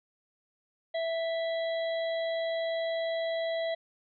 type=harmonic tone; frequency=659.3 Hz; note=E5; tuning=in tune; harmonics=1 / 3 / 5 / 6; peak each=-29 / -40 / -44 / -45 dBFS; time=0.94-3.75 s; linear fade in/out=10 ms; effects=none